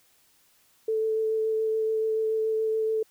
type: tone with vibrato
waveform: sine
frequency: 440 Hz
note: A4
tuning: in tune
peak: -23 dBFS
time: 0.88-3.03 s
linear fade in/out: 5 ms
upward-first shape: sine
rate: 7 Hz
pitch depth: 11 cents each way
effects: white hiss -63 dBFS RMS until 3.1 s